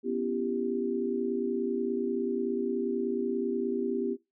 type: chord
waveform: sine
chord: C# half-diminished seventh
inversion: third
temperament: equal with one note detuned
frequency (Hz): 246.9 / 277.2 / 335.4 / 392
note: B3 / C#4 / E4 / G4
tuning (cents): 0 / 0 / +30 / 0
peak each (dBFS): -32 / -37 / -35 / -31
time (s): 0.03-4.17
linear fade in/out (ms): 50
effects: noise-tail reverb RT60 0.2 s tail -17 dB re dry